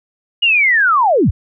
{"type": "linear sweep", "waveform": "sine", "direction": "down", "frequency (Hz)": [2903, 41.57], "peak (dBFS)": -9, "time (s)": [0.42, 1.31], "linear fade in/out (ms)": 10, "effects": []}